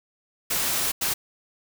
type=noise bursts at uneven times; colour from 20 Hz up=white; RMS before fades=-25 dBFS; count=2; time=0.5-0.92 / 1.01-1.14 s; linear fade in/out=10 ms; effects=none

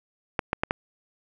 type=clicks; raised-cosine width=0.5 ms; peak=-8 dBFS; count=4; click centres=0.392 / 0.531 / 0.635 / 0.709 s; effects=none

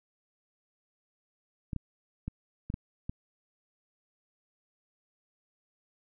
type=clicks; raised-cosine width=5 ms; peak=-22 dBFS; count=6; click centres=1.732 / 1.763 / 2.28 / 2.701 / 2.741 / 3.095 s; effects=none

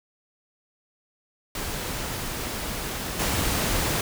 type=noise with level steps; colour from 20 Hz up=pink; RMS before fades=-31 / -25 dBFS; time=1.55-4.01 s; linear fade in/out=2 ms; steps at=3.19 s; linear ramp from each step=5 ms; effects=none

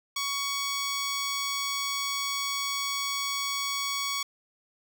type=tone; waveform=10% pulse; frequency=1120 Hz; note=C#6; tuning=18 cents sharp; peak=-20 dBFS; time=0.16-4.23 s; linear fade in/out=5 ms; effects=none

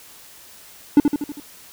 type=tone with echo; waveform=triangle; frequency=291.7 Hz; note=D4; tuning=12 cents flat; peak=-5 dBFS; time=0.97-1 s; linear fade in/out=2 ms; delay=80 ms; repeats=5; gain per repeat=-5 dB; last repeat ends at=1.4 s; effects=white hiss -45 dBFS RMS until 1.72 s

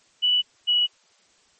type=tone pair in turn; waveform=sine; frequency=2960 / 2931 Hz; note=F#7 / F#7; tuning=0 / -17 cents; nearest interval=unison; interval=17 cents; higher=first; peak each=-17 dBFS; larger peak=neither; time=0.22-0.42 / 0.67-0.87 s; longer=neither; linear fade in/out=20 ms; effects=white hiss -60 dBFS RMS until 1.59 s + MP3 32 kbps

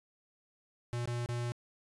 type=tone with dropouts; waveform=square; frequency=120 Hz; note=B2; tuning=49 cents flat; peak=-34 dBFS; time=0.93-1.52 s; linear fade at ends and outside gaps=0 ms; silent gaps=1.056-1.075 / 1.26-1.289 s; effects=resampled to 24000 Hz

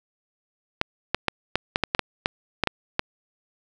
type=clicks; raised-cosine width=0.3 ms; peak=-4 dBFS; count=12; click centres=0.814 / 1.146 / 1.283 / 1.556 / 1.759 / 1.837 / 1.949 / 1.993 / 2.259 / 2.637 / 2.673 / 2.994 s; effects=none

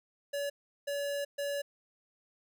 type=tone bursts at uneven times; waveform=square; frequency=569 Hz; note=C#5; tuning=45 cents sharp; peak=-33 dBFS; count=3; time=0.33-0.5 / 0.87-1.25 / 1.38-1.62 s; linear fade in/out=10 ms; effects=none

